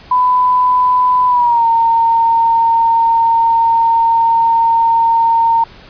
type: tone with pitch glide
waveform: sine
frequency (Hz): 1000 to 917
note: B5 to A#5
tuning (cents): +21 to -29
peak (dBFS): -8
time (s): 0.11-5.64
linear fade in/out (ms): 5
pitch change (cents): -150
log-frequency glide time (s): 1.27-1.66
effects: pink hiss -39 dBFS RMS until 5.89 s + resampled to 11025 Hz